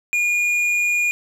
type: tone with tanh clipping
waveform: sine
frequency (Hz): 2433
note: D#7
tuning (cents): -39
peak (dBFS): -18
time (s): 0.13-1.11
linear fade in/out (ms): 0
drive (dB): 8
effects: none